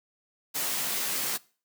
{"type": "noise with comb filter", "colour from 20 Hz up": "white", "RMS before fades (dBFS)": -30, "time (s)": [0.54, 1.38], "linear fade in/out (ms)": 20, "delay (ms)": 15, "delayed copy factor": 0.65, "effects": ["noise-tail reverb RT60 0.4 s tail -22 dB re dry", "high-pass 150 Hz 12 dB/octave"]}